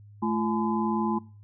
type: tone cluster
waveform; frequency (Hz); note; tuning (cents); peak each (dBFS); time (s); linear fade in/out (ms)
sine; 217.9 / 343.2 / 849 / 1016; A3 / F4 / G#5 / B5; -17 / -30 / +38 / +49; -26 / -31 / -32 / -32; 0.22-1.19; 10
effects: noise-tail reverb RT60 0.4 s tail -21 dB re dry + added 103 Hz sine -47 dBFS peak until 1.43 s